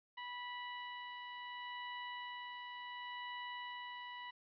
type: tone with tremolo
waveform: 20% pulse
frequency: 981 Hz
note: B5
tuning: 12 cents flat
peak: -38 dBFS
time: 0.17-4.31 s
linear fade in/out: 10 ms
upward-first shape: sine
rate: 0.7 Hz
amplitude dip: 30%
effects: resampled to 11025 Hz + 12-bit